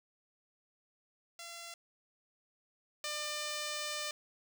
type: tone pair in turn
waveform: 5% pulse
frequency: 682 / 598.7 Hz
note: F5 / D5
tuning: -41 / +33 cents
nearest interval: major second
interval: 226 cents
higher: first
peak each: -34 / -25 dBFS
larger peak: second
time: 1.39-1.74 / 3.04-4.11 s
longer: second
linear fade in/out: 2 ms
effects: none